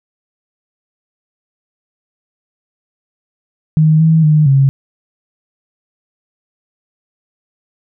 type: tone with pitch steps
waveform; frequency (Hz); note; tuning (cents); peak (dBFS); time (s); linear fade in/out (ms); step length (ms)
sine; 156.2 / 160.7 / 152.8 / 136.6; D#3 / E3 / D#3 / C#3; +7 / -44 / -31 / -25; -6; 3.77-4.69; 0; 230
effects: none